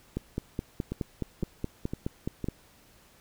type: two click trains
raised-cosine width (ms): 3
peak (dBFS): -17 / -19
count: 12 / 4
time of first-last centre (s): 0.17-2.486 / 0.92-2.443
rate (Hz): 4.75 / 1.97
effects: pink hiss -59 dBFS RMS until 3.2 s